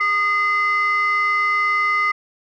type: tone pair together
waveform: sine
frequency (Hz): 1229.8 / 2052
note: D#6 / C7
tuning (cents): -21 / -34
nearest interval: major sixth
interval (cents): 887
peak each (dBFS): -17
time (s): 0-2.12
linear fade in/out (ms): 10
effects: tanh soft clip ceiling -12 dBFS